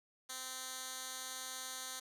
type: tone with band-pass filter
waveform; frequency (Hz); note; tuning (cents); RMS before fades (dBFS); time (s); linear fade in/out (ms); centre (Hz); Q
10% pulse; 258.8; C4; -19; -45; 0.29-2; 10; 7600; 0.91
effects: none